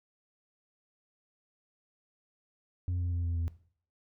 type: tone with pitch steps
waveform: sine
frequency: 89.3 / 87.87 / 86.46 / 85.07 / 83.71 Hz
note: F2 / F2 / F2 / F2 / E2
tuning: +39 / +11 / -17 / -45 / +27 cents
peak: -26 dBFS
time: 2.88-3.48 s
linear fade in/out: 0 ms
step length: 120 ms
effects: noise-tail reverb RT60 0.5 s tail -19 dB re dry + tanh soft clip ceiling -28 dBFS